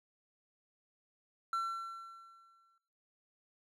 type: tone with exponential decay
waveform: triangle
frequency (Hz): 1350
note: E6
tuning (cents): +41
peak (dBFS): -29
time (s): 1.53-2.78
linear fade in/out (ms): 2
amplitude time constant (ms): 270
effects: noise-tail reverb RT60 0.9 s tail -20 dB re dry